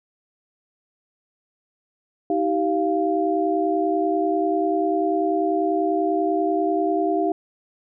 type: tone cluster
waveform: sine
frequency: 316.8 / 387 / 695 Hz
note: D#4 / G4 / F5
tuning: +31 / -22 / -9 cents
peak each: -23 dBFS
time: 2.3-7.32 s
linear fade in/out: 2 ms
effects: none